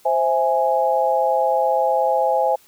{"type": "chord", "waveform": "sine", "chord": "C augmented", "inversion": "none", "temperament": "equal", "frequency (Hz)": [523.3, 659.3, 830.6], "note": ["C5", "E5", "G#5"], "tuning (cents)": [0, 0, 0], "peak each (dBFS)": [-20, -21, -19], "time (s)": [0.05, 2.56], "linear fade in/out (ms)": 10, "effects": ["white hiss -53 dBFS RMS until 2.67 s"]}